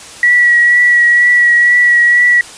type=tone with vibrato; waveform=sine; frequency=1932 Hz; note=B6; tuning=39 cents flat; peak=-5 dBFS; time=0.23-2.41 s; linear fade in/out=2 ms; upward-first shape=triangle; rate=2.1 Hz; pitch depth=21 cents each way; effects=white hiss -32 dBFS RMS until 2.57 s + resampled to 22050 Hz